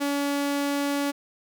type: tone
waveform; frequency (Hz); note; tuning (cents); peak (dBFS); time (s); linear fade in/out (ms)
sawtooth; 283.9; C#4; +41; -20; 0-1.12; 20
effects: none